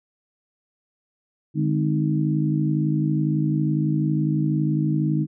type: harmonic tone with a mistuned harmonic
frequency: 52 Hz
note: G#1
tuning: 3 cents sharp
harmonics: 3 / 4 / 5 / 6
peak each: -21 / -27 / -29 / -25 dBFS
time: 1.54-5.27 s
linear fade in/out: 50 ms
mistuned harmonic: 3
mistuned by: -66 cents
effects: none